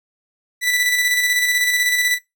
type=tone with tremolo; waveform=sawtooth; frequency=1975.5 Hz; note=B6; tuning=in tune; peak=-11 dBFS; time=0.61-2.19 s; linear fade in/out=50 ms; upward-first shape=square; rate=16 Hz; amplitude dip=35%; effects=noise-tail reverb RT60 0.2 s tail -21 dB re dry